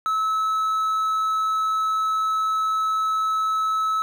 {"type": "tone with quantisation", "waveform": "triangle", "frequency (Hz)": 1298, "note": "E6", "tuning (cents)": -27, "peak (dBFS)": -18, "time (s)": [0.06, 4.02], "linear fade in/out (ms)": 0, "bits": 8, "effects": []}